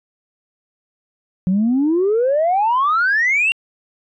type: exponential sweep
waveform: sine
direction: up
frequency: 178 to 2807 Hz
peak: -12 dBFS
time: 1.47-3.52 s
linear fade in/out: 0 ms
effects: tanh soft clip ceiling -10 dBFS